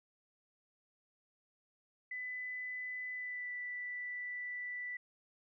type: tone with pitch glide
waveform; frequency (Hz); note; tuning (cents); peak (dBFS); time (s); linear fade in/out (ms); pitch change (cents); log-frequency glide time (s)
sine; 2002 to 1974.4; B6 to B6; +23 to -1; -39; 2.11-4.97; 5; -24; 3.13-3.51
effects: none